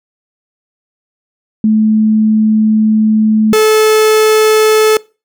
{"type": "tone pair in turn", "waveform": ["sine", "45% pulse"], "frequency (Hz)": [216.8, 433.6], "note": ["A3", "A4"], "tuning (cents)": [-25, -25], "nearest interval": "octave", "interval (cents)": 1200, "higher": "second", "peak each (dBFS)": -6, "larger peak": "neither", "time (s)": [[1.64, 3.53], [3.53, 4.97]], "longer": "first", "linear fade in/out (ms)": 2, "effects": ["noise-tail reverb RT60 0.3 s tail -22 dB re dry"]}